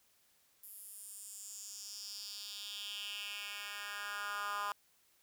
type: tone with high-pass filter sweep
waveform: 10% pulse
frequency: 204.3 Hz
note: G#3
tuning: 28 cents flat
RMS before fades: -44 dBFS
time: 0.63-4.72 s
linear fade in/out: 2 ms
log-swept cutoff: 12000 to 1100 Hz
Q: 3.3
effects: white hiss -71 dBFS RMS until 5.22 s